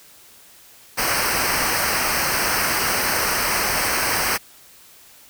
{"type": "noise with comb filter", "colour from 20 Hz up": "pink", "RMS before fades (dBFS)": -21, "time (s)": [0.97, 4.38], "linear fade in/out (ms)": 20, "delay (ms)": 0.28, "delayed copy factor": -0.8, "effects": ["white hiss -48 dBFS RMS until 5.29 s"]}